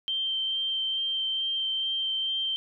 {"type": "tone with vibrato", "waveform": "sine", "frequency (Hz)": 3136, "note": "G7", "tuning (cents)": 0, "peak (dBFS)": -26, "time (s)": [0.08, 2.56], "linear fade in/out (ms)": 0, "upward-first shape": "sine", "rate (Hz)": 2.3, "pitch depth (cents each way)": 9, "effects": []}